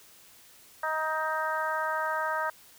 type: harmonic tone with a mistuned harmonic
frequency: 314.1 Hz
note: D#4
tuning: 16 cents sharp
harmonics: 2 / 3 / 4 / 5 / 6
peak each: -34 / -32 / -33 / -33 / -40 dBFS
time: 0.83-2.5 s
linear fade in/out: 5 ms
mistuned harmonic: 6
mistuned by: -20 cents
effects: white hiss -55 dBFS RMS until 2.78 s